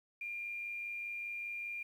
sine tone with amplitude modulation, 2400 Hz, D7, 37 cents sharp, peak -37 dBFS, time 0.21-1.83 s, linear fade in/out 5 ms, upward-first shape sine, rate 105 Hz, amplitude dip 35%, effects 11-bit

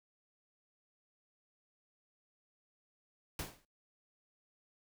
pink noise with exponential decay, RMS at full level -37 dBFS, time 3.39-3.65 s, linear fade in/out 2 ms, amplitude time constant 56 ms, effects noise-tail reverb RT60 0.2 s tail -24 dB re dry

